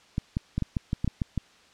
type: clicks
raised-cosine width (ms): 5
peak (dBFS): -14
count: 10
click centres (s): 0.181 / 0.369 / 0.58 / 0.623 / 0.768 / 0.931 / 1.045 / 1.077 / 1.218 / 1.377
effects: white hiss -57 dBFS RMS until 1.73 s + low-pass 5000 Hz 12 dB/octave